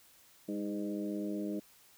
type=harmonic tone with a mistuned harmonic; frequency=101.8 Hz; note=G#2; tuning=34 cents flat; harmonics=2 / 3 / 4 / 5 / 6; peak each=-38 / -37 / -44 / -47 / -46 dBFS; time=0.48-1.6 s; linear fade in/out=10 ms; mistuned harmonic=3; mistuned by=+34 cents; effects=white hiss -62 dBFS RMS until 1.97 s